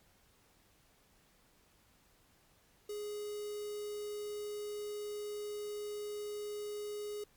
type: tone with notch filter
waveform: square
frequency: 416.1 Hz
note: G#4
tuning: 3 cents sharp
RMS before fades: -41 dBFS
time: 2.89-7.24 s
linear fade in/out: 5 ms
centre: 1600 Hz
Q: 0.51
effects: pink hiss -68 dBFS RMS until 7.36 s + MP3 96 kbps